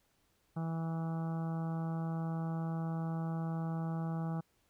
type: harmonic tone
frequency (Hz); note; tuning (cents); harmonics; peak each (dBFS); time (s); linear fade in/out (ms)
163.5; E3; -14; 1 / 2 / 3 / 4 / 5 / 6 / 7 / 8 / 9; -34 / -47 / -51 / -50 / -47 / -59 / -53 / -55 / -59; 0.56-4.41; 10
effects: pink hiss -74 dBFS RMS until 4.69 s